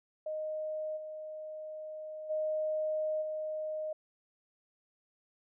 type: tone with level steps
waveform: sine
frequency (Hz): 620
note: D#5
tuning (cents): -6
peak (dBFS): -34 / -40 / -30 / -34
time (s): 0.26-3.93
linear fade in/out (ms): 5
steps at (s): 0.96 / 2.29 / 3.21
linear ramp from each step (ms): 20
effects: none

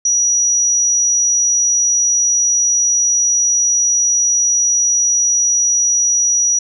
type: tone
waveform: sine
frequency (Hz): 5820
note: F#8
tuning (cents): -29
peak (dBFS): -11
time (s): 0.05-6.59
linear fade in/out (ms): 5
effects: none

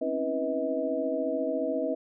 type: tone cluster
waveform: sine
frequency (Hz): 260.3 / 274.5 / 323 / 490 / 637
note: C4 / C#4 / E4 / B4 / D#5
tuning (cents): -9 / -17 / -35 / -14 / +41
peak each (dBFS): -38 / -33 / -35 / -32 / -30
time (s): 0.01-1.95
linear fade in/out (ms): 10
effects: none

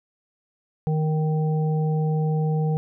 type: harmonic tone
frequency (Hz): 155.56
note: D#3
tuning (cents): 0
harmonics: 1 / 3 / 5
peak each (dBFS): -20 / -30 / -34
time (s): 0.87-2.77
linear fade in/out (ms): 0
effects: none

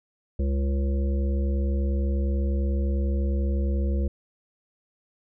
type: harmonic tone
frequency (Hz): 68.6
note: C#2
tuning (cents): -17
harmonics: 1 / 3 / 5 / 7 / 8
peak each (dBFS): -22 / -32 / -36 / -39 / -40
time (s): 0.39-4.08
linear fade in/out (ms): 5
effects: none

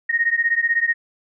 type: beating tone pair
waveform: sine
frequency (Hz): 1856 / 1872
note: A#6 / A#6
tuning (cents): -8 / +7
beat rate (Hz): 16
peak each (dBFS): -19 / -20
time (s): 0.09-0.94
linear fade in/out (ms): 10
effects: none

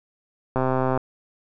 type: click train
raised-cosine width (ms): 1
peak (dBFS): -9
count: 55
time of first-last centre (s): 0.56-0.975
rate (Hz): 130
effects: none

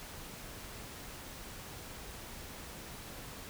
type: silence
effects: pink hiss -47 dBFS RMS until 3.49 s

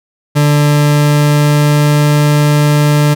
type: tone with pitch glide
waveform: 40% pulse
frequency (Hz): 147.1 to 147.95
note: D3 to D3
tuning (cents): +3 to +13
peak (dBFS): -6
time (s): 0.35-3.15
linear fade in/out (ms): 20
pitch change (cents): +10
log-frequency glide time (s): 0.6-2.08
effects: none

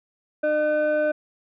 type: tone with frequency modulation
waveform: sine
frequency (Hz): 606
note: D#5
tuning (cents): -46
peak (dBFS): -18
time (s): 0.43-1.12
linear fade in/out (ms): 10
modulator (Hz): 909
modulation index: 0.62
effects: tanh soft clip ceiling -14 dBFS

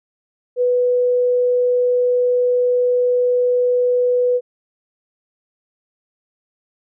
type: tone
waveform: sine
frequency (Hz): 493.9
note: B4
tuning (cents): 0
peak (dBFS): -13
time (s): 0.56-4.41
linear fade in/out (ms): 50
effects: none

